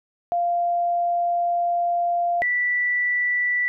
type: tone pair in turn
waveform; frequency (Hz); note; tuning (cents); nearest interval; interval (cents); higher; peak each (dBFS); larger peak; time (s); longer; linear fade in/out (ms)
sine; 695 / 1965.8; F5 / B6; -9 / -9; octave + tritone; 1800; second; -19; neither; 0.32-2.42 / 2.42-3.68; first; 0
effects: none